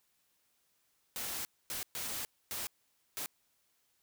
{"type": "noise bursts at uneven times", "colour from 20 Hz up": "white", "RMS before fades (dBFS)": -39, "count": 5, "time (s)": [[1.16, 1.45], [1.7, 1.83], [1.95, 2.25], [2.51, 2.67], [3.17, 3.26]], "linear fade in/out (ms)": 0, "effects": ["white hiss -75 dBFS RMS until 4.02 s"]}